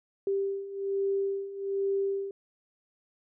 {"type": "beating tone pair", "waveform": "sine", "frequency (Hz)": [392.8, 394], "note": ["G4", "G4"], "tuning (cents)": [4, 9], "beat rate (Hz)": 1.2, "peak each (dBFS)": [-33, -29], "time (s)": [0.27, 2.31], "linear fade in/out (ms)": 2, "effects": []}